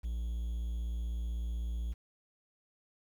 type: tone with quantisation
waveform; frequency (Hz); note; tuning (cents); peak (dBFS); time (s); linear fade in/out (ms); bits
triangle; 58; A#1; -8; -31; 0.03-1.94; 20; 10
effects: none